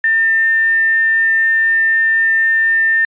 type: tone with quantisation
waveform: sine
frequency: 1801 Hz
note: A6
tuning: 40 cents sharp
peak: -10 dBFS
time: 0.04-3.05 s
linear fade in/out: 2 ms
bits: 5
effects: resampled to 8000 Hz